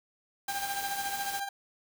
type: noise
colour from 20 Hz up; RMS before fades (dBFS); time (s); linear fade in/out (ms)
white; -39; 0.48-1.4; 5
type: tone with tremolo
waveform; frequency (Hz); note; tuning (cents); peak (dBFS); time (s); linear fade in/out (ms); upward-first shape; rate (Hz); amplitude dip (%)
30% pulse; 796; G5; +26; -28; 0.48-1.49; 5; sine; 14; 60
effects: none